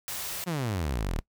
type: band-stop noise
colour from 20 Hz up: white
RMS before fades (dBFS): -35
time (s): 0.08-0.44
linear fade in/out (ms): 0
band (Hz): 210 to 310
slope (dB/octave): 96
type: exponential sweep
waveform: sawtooth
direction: down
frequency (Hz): 186.2 to 34.15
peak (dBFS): -24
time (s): 0.46-1.21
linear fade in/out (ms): 20
effects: noise-tail reverb RT60 0.1 s tail -21 dB re dry